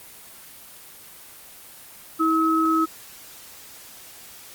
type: tone pair together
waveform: sine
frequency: 322.3 / 1285.1 Hz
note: E4 / E6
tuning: -39 / -44 cents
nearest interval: 2 octaves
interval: 2395 cents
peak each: -20 dBFS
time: 2.19-2.86 s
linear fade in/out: 20 ms
effects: white hiss -44 dBFS RMS until 4.54 s + Opus 24 kbps